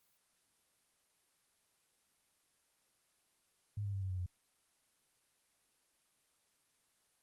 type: tone with pitch steps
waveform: sine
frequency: 103.3 / 100.42 / 97.61 / 94.89 / 92.24 / 89.67 Hz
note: G#2 / G2 / G2 / F#2 / F#2 / F2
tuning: -9 / +42 / -7 / +44 / -5 / +46 cents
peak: -36 dBFS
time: 3.77-4.262 s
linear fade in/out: 5 ms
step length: 82 ms
effects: white hiss -75 dBFS RMS until 7.22 s + Opus 24 kbps